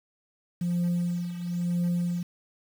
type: tone with tremolo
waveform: sine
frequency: 174.61 Hz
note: F3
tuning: in tune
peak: -20 dBFS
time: 0.61-2.23 s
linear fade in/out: 5 ms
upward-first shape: triangle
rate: 1 Hz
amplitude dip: 80%
effects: tanh soft clip ceiling -22 dBFS + 8-bit